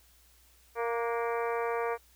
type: harmonic tone with a mistuned harmonic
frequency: 233.1 Hz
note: A#3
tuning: in tune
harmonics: 2 / 3 / 4 / 5 / 6 / 7 / 8 / 9 / 10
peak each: -31 / -37 / -37 / -38 / -44 / -45 / -46 / -48 / -45 dBFS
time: 0.75-1.98 s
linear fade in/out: 50 ms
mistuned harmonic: 6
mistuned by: +51 cents
effects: added 60 Hz sine -63 dBFS peak until 2.15 s + white hiss -63 dBFS RMS until 2.15 s